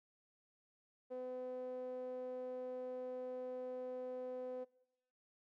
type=tone with band-pass filter; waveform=sawtooth; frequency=253.2 Hz; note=B3; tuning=43 cents sharp; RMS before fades=-45 dBFS; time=1.1-4.65 s; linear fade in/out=20 ms; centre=510 Hz; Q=4.7; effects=noise-tail reverb RT60 0.8 s tail -22 dB re dry